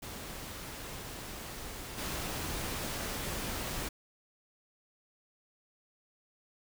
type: noise with level steps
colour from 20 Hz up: pink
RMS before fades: -43 / -37 dBFS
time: 0.02-3.89 s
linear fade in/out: 10 ms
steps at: 1.97 s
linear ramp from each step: 20 ms
effects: none